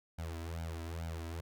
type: tone with flanger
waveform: sawtooth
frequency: 82.41 Hz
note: E2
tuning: in tune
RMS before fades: -41 dBFS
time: 0.18-1.41 s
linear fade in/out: 10 ms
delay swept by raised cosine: 1.3 to 3.1 ms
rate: 2.3 Hz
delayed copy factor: +1
effects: none